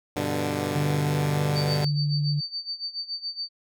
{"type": "chord", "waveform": "10% pulse", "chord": "G major", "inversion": "none", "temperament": "equal", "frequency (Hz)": [98, 123.47, 146.83], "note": ["G2", "B2", "D3"], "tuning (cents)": [0, 0, 0], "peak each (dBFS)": [-22, -24, -21], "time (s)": [0.16, 1.85], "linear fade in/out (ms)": 5}
{"type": "tone", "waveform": "sine", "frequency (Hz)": 146.83, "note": "D3", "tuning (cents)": 0, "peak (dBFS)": -22, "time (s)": [0.74, 2.41], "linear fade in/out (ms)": 20}
{"type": "tone with tremolo", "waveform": "sine", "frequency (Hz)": 4585, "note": "D8", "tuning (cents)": -42, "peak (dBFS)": -27, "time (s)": [1.55, 3.49], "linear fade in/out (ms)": 20, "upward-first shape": "sine", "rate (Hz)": 7.1, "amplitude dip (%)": 85}
{"effects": []}